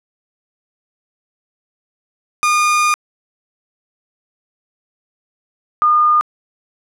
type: tone pair in turn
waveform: 30% pulse / sine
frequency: 1217 / 1217 Hz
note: D#6 / D#6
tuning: -39 / -39 cents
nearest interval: unison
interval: 0 cents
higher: neither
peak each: -9 dBFS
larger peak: neither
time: 2.43-2.94 / 5.82-6.21 s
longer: first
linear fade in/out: 0 ms
effects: low-pass 11000 Hz 12 dB/octave